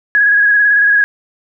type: tone with vibrato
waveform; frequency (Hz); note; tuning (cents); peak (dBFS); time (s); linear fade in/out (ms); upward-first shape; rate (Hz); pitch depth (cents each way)
sine; 1661.2; G#6; 0; -7; 0.15-1.04; 0; square; 18; 25
effects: none